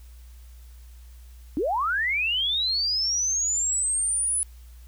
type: linear sweep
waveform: sine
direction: up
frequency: 261.6 to 10150 Hz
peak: -22 dBFS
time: 1.57-4.43 s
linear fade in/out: 0 ms
effects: added 60 Hz sine -43 dBFS peak until 4.87 s + white hiss -59 dBFS RMS until 4.87 s